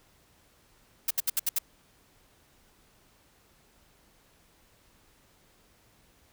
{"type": "noise bursts", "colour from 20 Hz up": "blue", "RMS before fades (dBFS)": -26, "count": 6, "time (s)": [1.08, 1.587], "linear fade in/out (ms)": 5, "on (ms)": 27, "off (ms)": 69, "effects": ["pink hiss -63 dBFS RMS until 6.32 s"]}